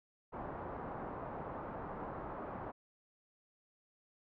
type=low-pass noise; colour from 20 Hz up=white; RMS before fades=-44 dBFS; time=0.32-2.72 s; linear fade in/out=20 ms; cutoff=1100 Hz; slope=24 dB/octave; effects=none